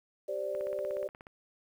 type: chord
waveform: sine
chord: G suspended fourth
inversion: none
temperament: equal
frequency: 392 / 523.3 / 587.3 Hz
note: G4 / C5 / D5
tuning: 0 / 0 / 0 cents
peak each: -39 / -38 / -34 dBFS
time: 0.28-1.08 s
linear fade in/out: 10 ms
type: click train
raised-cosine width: 0.5 ms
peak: -33 dBFS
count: 13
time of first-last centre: 0.55-1.269 s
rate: 16.7 Hz
effects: 10-bit